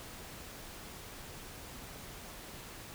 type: silence
effects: pink hiss -48 dBFS RMS until 2.94 s